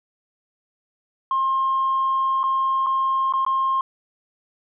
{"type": "tone with dropouts", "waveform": "sine", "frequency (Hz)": 1065, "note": "C6", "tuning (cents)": 30, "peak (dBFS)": -17, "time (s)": [1.31, 3.81], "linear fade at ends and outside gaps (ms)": 2, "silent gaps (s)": [[2.432, 2.438], [2.863, 2.867], [3.325, 3.336], [3.45, 3.464]], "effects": ["tanh soft clip ceiling -14 dBFS"]}